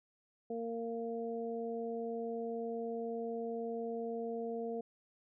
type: harmonic tone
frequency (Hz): 230.5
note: A#3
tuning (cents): -19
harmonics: 1 / 2 / 3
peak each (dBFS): -42 / -38 / -45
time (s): 0.5-4.81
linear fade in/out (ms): 5
effects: none